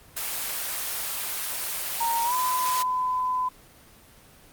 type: high-pass noise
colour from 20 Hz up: white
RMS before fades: -30 dBFS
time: 0.16-2.83 s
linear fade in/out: 10 ms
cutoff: 540 Hz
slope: 12 dB/octave
type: tone with pitch glide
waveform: sine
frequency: 926 to 1009.8 Hz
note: A#5 to B5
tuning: -12 to +38 cents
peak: -23 dBFS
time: 2-3.49 s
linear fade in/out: 10 ms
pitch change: +150 cents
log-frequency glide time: 2.24-2.34 s
effects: pink hiss -52 dBFS RMS until 4.52 s + Opus 24 kbps